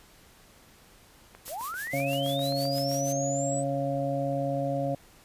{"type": "click train", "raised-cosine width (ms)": 0.5, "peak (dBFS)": -31, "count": 13, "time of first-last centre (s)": [1.35, 2.915], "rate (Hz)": 7.67}
{"type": "noise with tremolo", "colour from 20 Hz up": "blue", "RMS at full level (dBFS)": -37, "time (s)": [1.45, 3.13], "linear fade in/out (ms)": 10, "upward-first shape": "triangle", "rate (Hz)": 6.2, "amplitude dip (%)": 90}
{"type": "linear sweep", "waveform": "sine", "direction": "up", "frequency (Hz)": [491.6, 8110], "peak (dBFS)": -33, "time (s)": [1.48, 3.64], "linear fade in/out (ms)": 50}
{"type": "harmonic tone", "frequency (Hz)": 138.59, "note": "C#3", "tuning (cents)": 0, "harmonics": [1, 2, 4, 5], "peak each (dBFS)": [-32, -33, -30, -33], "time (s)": [1.93, 4.95], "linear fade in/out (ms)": 5}
{"effects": ["pink hiss -56 dBFS RMS until 5.24 s", "resampled to 32000 Hz"]}